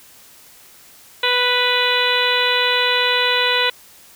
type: harmonic tone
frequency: 493.9 Hz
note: B4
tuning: in tune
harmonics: 1 / 2 / 3 / 4 / 5 / 6 / 7 / 8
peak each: -23 / -23 / -23 / -23 / -23 / -23 / -23 / -23 dBFS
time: 1.23-3.7 s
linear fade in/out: 5 ms
effects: white hiss -46 dBFS RMS until 4.15 s